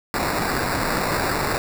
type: noise with sample-and-hold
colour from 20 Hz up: white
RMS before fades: -23 dBFS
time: 0.14-1.58 s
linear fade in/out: 0 ms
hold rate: 3150 Hz
effects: none